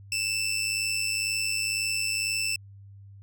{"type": "tone with amplitude modulation", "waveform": "20% pulse", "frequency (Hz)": 2657, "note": "E7", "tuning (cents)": 13, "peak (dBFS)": -19, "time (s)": [0.12, 2.56], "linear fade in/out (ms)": 2, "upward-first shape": "sine", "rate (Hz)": 102, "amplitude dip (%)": 55, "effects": ["added 99 Hz sine -45 dBFS peak until 3.22 s"]}